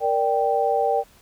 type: chord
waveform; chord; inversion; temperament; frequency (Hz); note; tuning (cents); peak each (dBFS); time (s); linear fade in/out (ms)
sine; G minor; first; equal; 466.2 / 587.3 / 784; Bb4 / D5 / G5; 0 / 0 / 0; -23 / -24 / -21; 0-1.04; 50
effects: pink hiss -54 dBFS RMS until 1.21 s